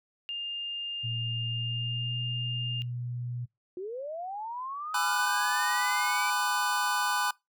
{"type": "tone", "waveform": "sine", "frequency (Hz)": 2810, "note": "F7", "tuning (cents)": 10, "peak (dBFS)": -32, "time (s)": [0.29, 2.82], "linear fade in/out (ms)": 0}
{"type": "tone with pitch glide", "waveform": "sine", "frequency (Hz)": [116.54, 121.84], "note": ["A#2", "B2"], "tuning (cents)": [0, -23], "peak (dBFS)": -32, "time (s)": [1.03, 3.46], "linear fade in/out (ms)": 20, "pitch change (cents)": 77, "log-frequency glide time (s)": [1.48, 2.17]}
{"type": "linear sweep", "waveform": "sine", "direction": "up", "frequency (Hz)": [348.8, 2348], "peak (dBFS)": -34, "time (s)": [3.77, 6.3], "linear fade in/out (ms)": 2}
{"type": "chord", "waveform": "square", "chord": "G# half-diminished seventh", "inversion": "none", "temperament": "just", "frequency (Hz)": [830.6, 996.7, 1196.1, 1495.1], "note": ["G#5", "B5", "D6", "F#6"], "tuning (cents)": [0, 16, 31, 18], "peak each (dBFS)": [-34, -32, -34, -31], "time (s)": [4.94, 7.31], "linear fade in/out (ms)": 5}
{"effects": ["noise-tail reverb RT60 0.2 s tail -24 dB re dry"]}